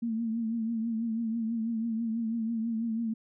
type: tone with vibrato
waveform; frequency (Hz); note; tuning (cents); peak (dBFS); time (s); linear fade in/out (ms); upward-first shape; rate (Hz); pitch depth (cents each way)
sine; 227; A#3; -46; -28; 0.02-3.14; 10; triangle; 6.1; 68
effects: none